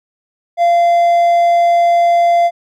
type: tone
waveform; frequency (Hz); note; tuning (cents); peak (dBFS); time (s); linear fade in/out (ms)
triangle; 689; F5; -24; -6; 0.57-2.51; 50
effects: none